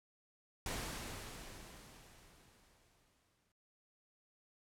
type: noise with exponential decay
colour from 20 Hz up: pink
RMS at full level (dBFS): -40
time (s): 0.66-3.52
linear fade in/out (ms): 2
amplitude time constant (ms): 620
effects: noise-tail reverb RT60 0.2 s tail -22 dB re dry + low-pass 12000 Hz 12 dB/octave